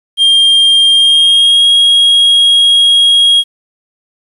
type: tone with pitch glide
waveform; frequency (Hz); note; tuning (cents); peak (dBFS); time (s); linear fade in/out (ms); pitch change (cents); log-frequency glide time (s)
triangle; 3205 to 3282; G7 to G#7; +38 to -21; -3; 0.17-3.44; 50; +41; 0.93-1.68
effects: resampled to 32000 Hz + 7-bit